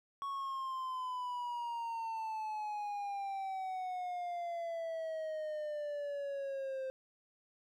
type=exponential sweep; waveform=triangle; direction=down; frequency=1114 to 523.3 Hz; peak=-35 dBFS; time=0.22-6.9 s; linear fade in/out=0 ms; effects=none